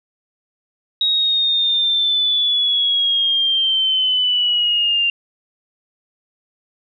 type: linear sweep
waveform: sine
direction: down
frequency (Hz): 3797 to 2779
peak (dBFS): -14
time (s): 1.01-5.1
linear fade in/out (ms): 2
effects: none